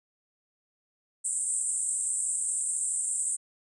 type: band-pass noise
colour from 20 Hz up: pink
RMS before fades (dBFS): -30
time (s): 1.24-3.37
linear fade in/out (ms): 20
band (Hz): 7800 to 9000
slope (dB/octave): 96
effects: none